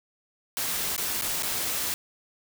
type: noise with dropouts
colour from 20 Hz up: white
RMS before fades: -29 dBFS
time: 0.57-1.94 s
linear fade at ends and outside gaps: 0 ms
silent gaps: 0.964-0.979 / 1.212-1.221 / 1.424-1.432 s
effects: none